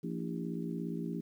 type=harmonic tone with a mistuned harmonic; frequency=57.2 Hz; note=A#1; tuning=32 cents flat; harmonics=3 / 4 / 5 / 6 / 7; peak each=-38 / -40 / -42 / -44 / -45 dBFS; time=0.03-1.21 s; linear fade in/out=10 ms; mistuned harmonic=6; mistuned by=-60 cents; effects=11-bit